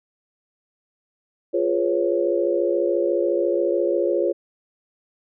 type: chord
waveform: sine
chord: C# dominant seventh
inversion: first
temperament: equal with one note detuned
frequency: 349.2 / 415.3 / 500.2 / 554.4 Hz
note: E#4 / G#4 / B4 / C#5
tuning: 0 / 0 / +22 / 0 cents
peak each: -22 / -25 / -26 / -23 dBFS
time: 1.53-4.33 s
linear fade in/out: 20 ms
effects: none